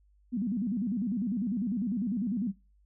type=tone with vibrato; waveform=sine; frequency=217.9 Hz; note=A3; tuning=17 cents flat; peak=-28 dBFS; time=0.32-2.52 s; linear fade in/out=20 ms; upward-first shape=square; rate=10 Hz; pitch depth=200 cents each way; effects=noise-tail reverb RT60 0.3 s tail -22 dB re dry + added 50 Hz sine -61 dBFS peak until 2.85 s